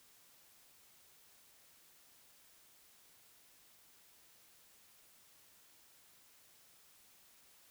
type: silence
effects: white hiss -65 dBFS RMS until 7.7 s